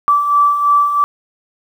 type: beating tone pair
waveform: sine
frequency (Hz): 1158 / 1161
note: D6 / D6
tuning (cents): -25 / -20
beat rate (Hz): 3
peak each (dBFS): -18 / -10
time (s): 0.08-1.04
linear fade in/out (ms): 0
effects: 7-bit